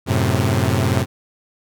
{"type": "chord", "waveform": "sawtooth", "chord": "F# diminished", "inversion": "none", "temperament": "equal", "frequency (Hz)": [92.5, 110, 130.81], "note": ["F#2", "A2", "C3"], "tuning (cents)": [0, 0, 0], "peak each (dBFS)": -16, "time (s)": [0.06, 1.06], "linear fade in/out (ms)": 50, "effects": []}